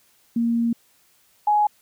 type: tone pair in turn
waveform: sine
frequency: 233.1 / 836.9 Hz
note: A#3 / G#5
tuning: 0 / +13 cents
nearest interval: octave + minor seventh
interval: 2213 cents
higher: second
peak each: -18 / -15 dBFS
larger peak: second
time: 0.36-0.73 / 1.47-1.67 s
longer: first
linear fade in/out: 5 ms
effects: white hiss -60 dBFS RMS until 1.81 s